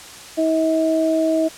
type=tone pair together; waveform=sine; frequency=320.4 / 640.8 Hz; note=E4 / E5; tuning=-49 / -49 cents; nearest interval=octave; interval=1200 cents; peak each=-18 dBFS; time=0.37-1.49 s; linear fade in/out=20 ms; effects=white hiss -38 dBFS RMS until 1.57 s + low-pass 9000 Hz 12 dB/octave